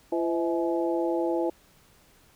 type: harmonic tone with a mistuned harmonic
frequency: 169.4 Hz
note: E3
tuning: 48 cents sharp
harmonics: 2 / 3 / 4 / 5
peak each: -26 / -30 / -32 / -34 dBFS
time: 0.12-1.5 s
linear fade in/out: 5 ms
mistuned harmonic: 4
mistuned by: -85 cents
effects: pink hiss -59 dBFS RMS until 2.35 s